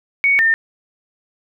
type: tone pair in turn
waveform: sine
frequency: 2231 / 1810.3 Hz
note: C#7 / A6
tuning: +11 / +49 cents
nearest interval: major third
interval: 362 cents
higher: first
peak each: -11 dBFS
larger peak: neither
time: 0.24-0.39 / 0.39-0.54 s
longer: neither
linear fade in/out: 0 ms
effects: none